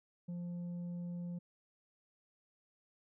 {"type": "tone with tanh clipping", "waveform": "sine", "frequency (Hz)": 174.61, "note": "F3", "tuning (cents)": 0, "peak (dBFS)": -40, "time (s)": [0.28, 1.39], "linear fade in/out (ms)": 10, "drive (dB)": 4, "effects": []}